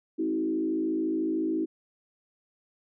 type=tone with frequency modulation; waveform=sine; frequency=320 Hz; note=D#4; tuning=49 cents sharp; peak=-25 dBFS; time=0.18-1.66 s; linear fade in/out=20 ms; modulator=53.9 Hz; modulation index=0.92; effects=none